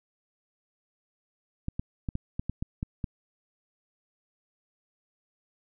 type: clicks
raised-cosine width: 5 ms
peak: -18 dBFS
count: 9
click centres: 1.684 / 1.795 / 2.088 / 2.154 / 2.395 / 2.496 / 2.625 / 2.829 / 3.042 s
effects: none